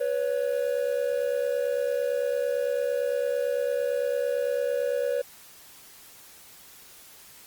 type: tone pair together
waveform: triangle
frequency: 491.1 / 560 Hz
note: B4 / C#5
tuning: -10 / +18 cents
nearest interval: major second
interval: 228 cents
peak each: -25 dBFS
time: 0-5.22 s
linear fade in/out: 10 ms
effects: white hiss -50 dBFS RMS until 7.46 s + Opus 32 kbps